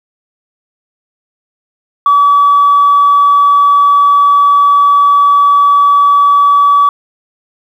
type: tone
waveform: sine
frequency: 1144 Hz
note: D6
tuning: 46 cents flat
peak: -3 dBFS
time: 2.06-6.89 s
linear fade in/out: 2 ms
effects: tanh soft clip ceiling 0 dBFS + 7-bit